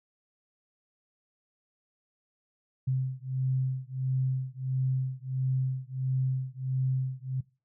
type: beating tone pair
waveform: sine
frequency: 130 / 131.5 Hz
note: C3 / C3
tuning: -11 / +9 cents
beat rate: 1.5 Hz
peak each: -30 dBFS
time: 2.87-7.41 s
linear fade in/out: 10 ms
effects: noise-tail reverb RT60 0.3 s tail -21 dB re dry